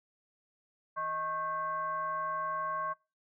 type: tone with frequency modulation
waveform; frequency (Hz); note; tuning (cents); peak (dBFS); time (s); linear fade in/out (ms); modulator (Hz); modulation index
sine; 1093; C#6; -25; -32; 0.96-2.94; 20; 466; 0.69
effects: noise-tail reverb RT60 0.3 s tail -25 dB re dry

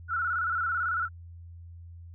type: tone with vibrato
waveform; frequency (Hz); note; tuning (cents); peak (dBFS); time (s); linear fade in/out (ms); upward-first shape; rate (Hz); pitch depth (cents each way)
sine; 1396.9; F6; 0; -26; 0.08-1.09; 50; square; 18; 71
effects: added 85 Hz sine -43 dBFS peak until 2.14 s

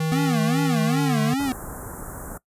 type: tone with pitch glide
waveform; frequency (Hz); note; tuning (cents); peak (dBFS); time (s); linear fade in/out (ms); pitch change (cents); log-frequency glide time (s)
square; 159.1 to 149.31; D#3 to D3; +39 to +29; -22; 0-1.34; 5; -110; 0.83-1.09
type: tone with vibrato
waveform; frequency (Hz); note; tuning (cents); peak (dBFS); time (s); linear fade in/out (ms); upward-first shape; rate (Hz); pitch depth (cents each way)
square; 247.1; B3; +1; -22; 0.12-1.52; 0; sine; 2.5; 230
type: band-stop noise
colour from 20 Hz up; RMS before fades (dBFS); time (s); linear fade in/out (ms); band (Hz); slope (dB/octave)
pink; -35; 1.39-2.38; 10; 1600 to 7400; 48
effects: noise-tail reverb RT60 0.1 s tail -20 dB re dry + resampled to 32000 Hz

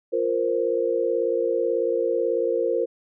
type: chord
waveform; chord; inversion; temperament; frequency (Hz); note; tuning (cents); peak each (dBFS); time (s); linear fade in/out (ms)
sine; F suspended fourth; none; just; 349.2 / 465.6 / 523.8; F4 / Bb4 / C5; 0 / -2 / +2; -27 / -23 / -25; 0.12-2.86; 20
effects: none

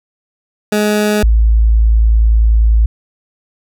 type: tone pair in turn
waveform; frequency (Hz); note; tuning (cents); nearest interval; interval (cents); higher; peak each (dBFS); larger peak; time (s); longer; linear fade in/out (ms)
20% pulse / sine; 210 / 55.16; G#3 / A1; +19 / +5; octave + major seventh; 2314; first; -6; neither; 0.72-1.23 / 1.23-2.86; second; 5
effects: none

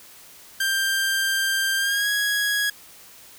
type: tone with pitch glide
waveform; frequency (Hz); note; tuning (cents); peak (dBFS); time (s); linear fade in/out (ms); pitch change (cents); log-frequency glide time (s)
sawtooth; 1582 to 1660.7; G6 to G#6; +15 to -1; -17; 0.6-2.7; 5; +84; 1.77-2.09
effects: white hiss -47 dBFS RMS until 3.38 s

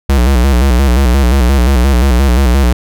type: tone with vibrato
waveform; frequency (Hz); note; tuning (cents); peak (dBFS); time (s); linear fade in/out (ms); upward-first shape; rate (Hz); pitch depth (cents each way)
square; 64.4; C2; -27; -7; 0.09-2.73; 5; square; 5.7; 110
effects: none

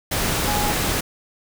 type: tone in noise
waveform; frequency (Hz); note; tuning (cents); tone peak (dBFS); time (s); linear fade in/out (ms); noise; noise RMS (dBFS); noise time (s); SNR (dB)
sine; 830.6; G#5; 0; -24; 0.47-0.73; 10; pink; -22; 0.11-1.01; -5
effects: none

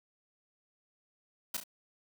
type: noise with echo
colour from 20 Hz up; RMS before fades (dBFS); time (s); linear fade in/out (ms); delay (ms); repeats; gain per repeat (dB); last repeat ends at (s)
white; -34; 1.54-1.57; 5; 34; 2; -7; 1.638
effects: none

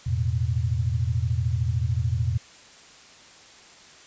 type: chord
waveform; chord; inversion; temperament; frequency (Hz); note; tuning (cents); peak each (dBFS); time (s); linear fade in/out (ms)
sine; E suspended fourth; none; equal with one note detuned; 84.38 / 110 / 123.47; E2 / A2 / B2; +41 / 0 / 0; -26; 0.06-2.38; 10
effects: white hiss -49 dBFS RMS until 4.06 s + resampled to 16000 Hz

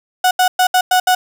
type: tone bursts at uneven times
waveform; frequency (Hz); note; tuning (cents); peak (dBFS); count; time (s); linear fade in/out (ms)
35% pulse; 736; F#5; -9; -8; 6; 0.24-0.31 / 0.39-0.48 / 0.59-0.67 / 0.74-0.81 / 0.91-1 / 1.07-1.15; 5
effects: 7-bit

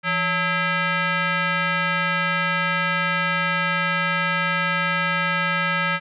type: tone with frequency modulation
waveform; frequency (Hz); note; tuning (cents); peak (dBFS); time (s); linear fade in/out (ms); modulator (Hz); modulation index
sine; 168.7; E3; +40; -19; 0.03-6; 50; 731; 3.3
effects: none

